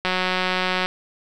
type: click train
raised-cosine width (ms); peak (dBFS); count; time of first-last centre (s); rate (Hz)
0.3; -6; 150; 0.05-0.86; 184
effects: none